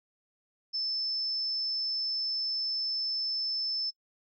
sine tone, 5270 Hz, E8, 1 cent flat, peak -29 dBFS, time 0.73-3.91 s, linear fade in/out 20 ms, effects noise-tail reverb RT60 0.1 s tail -25 dB re dry

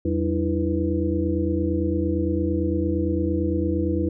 sine tone cluster, 83.4 / 190.9 / 304 / 332.8 / 491.6 Hz, E2 / G3 / D#4 / E4 / B4, +21 / -46 / -40 / +17 / -8 cents, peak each -25 / -29 / -27 / -25 / -30 dBFS, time 0.05-4.09 s, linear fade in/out 5 ms, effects none

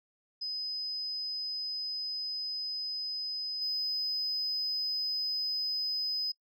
sine tone with level steps, 5030 Hz, D#8, 18 cents sharp, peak -33 / -29 dBFS, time 0.41-6.32 s, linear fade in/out 10 ms, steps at 3.61 s, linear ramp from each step 10 ms, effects noise-tail reverb RT60 0.1 s tail -20 dB re dry + tanh soft clip ceiling -26 dBFS

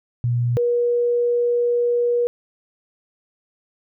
sine tone pair in turn, 120.5 / 480.2 Hz, B2 / B4, -42 / -49 cents, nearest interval 2 octaves, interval 2393 cents, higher second, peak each -17 / -16 dBFS, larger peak second, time 0.24-0.57 / 0.57-2.27 s, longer second, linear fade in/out 0 ms, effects none

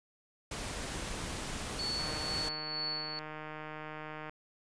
pink noise, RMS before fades -39 dBFS, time 0.51-2.49 s, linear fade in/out 5 ms
sine tone with tremolo, 4435 Hz, C#8, in tune, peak -33 dBFS, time 1.79-3.19 s, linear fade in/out 0 ms, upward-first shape sine, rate 2.1 Hz, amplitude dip 50%
click train, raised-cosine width 0.5 ms, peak -28 dBFS, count 356, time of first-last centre 1.99-4.295 s, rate 154 Hz
effects resampled to 22050 Hz

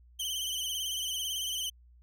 sawtooth tone with vibrato, 3071 Hz, G7, 36 cents flat, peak -29 dBFS, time 0.19-1.7 s, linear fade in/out 10 ms, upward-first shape sine, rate 18 Hz, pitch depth 67 cents each way, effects added 60 Hz sine -55 dBFS peak until 2.02 s

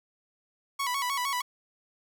sawtooth tone with vibrato, 1046.5 Hz, C6, in tune, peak -24 dBFS, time 0.79-1.42 s, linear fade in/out 10 ms, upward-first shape square, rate 6.5 Hz, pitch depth 100 cents each way, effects none

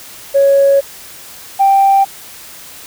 sine tone pair in turn, 554.4 / 785.1 Hz, C#5 / G5, 0 / +2 cents, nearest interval tritone, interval 602 cents, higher second, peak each -5 dBFS, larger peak neither, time 0.34-0.81 / 1.59-2.05 s, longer first, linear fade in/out 20 ms, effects tanh soft clip ceiling -2 dBFS + white hiss -34 dBFS RMS until 2.86 s

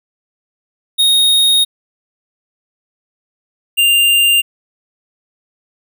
square tone pair in turn, 3729 / 2794 Hz, A#7 / F7, 0 / 0 cents, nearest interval perfect fourth, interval 500 cents, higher first, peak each -9 dBFS, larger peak neither, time 0.98-1.65 / 3.77-4.42 s, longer first, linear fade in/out 20 ms, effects none

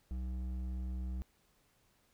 triangle tone with hard clipping, 63 Hz, B1, 35 cents sharp, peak -38 dBFS, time 0.11-1.22 s, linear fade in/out 0 ms, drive 12 dB, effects pink hiss -72 dBFS RMS until 2.13 s

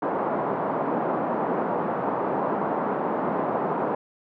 white band-pass noise, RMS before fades -26 dBFS, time 0.02-3.95 s, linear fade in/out 5 ms, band 170 to 1000 Hz, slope 24 dB/octave, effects none

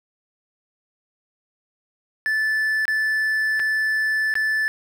triangle tone with dropouts, 1749 Hz, A6, 11 cents flat, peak -17 dBFS, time 2.26-4.68 s, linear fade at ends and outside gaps 0 ms, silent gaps 2.854-2.88 / 3.595-3.599 / 4.34-4.354 s, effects none

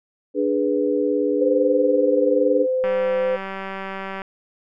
sine chord, G# diminished, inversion second, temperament equal, 293.7 / 415.3 / 493.9 Hz, D4 / G#4 / B4, 0 / 0 / 0 cents, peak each -22 dBFS, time 0.34-2.67 s, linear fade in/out 50 ms
sine tone, 515 Hz, C5, 28 cents flat, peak -18 dBFS, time 1.4-3.37 s, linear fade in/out 20 ms
click train, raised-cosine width 0.5 ms, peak -16 dBFS, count 267, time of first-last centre 2.84-4.218 s, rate 193 Hz
effects none

